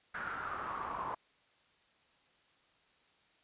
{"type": "noise with band-pass filter sweep", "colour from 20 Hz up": "brown", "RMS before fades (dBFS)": -40, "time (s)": [0.14, 1.15], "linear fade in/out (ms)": 10, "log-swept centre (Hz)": [1500, 1000], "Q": 5.8, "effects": ["white hiss -69 dBFS RMS until 3.43 s", "resampled to 8000 Hz"]}